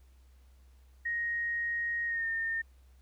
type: tone with pitch glide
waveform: sine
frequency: 1873 to 1820.7 Hz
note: A#6 to A#6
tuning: +8 to -41 cents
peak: -30 dBFS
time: 1.05-2.62 s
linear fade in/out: 10 ms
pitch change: -49 cents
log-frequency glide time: 2.06-2.27 s
effects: added 64 Hz sine -56 dBFS peak until 3.01 s + pink hiss -71 dBFS RMS until 3.01 s